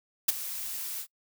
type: noise with ADSR envelope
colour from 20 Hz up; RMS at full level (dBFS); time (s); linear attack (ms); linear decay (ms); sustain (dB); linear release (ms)
blue; -20; 0.28-1.07; 9; 19; -16; 69
effects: noise-tail reverb RT60 0.1 s tail -24 dB re dry